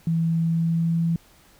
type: tone with pitch glide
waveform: sine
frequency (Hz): 164.81 to 166.82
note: E3 to E3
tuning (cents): 0 to +21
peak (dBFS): -19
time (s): 0.07-1.16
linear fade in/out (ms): 2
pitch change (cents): +21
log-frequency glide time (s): 0.4-1.04
effects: pink hiss -55 dBFS RMS until 1.59 s